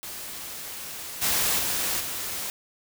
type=noise with level steps; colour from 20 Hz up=white; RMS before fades=-37 / -24 / -27 / -32 dBFS; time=0.03-2.5 s; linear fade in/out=0 ms; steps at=1.21 / 1.58 / 1.99 s; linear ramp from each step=20 ms; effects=none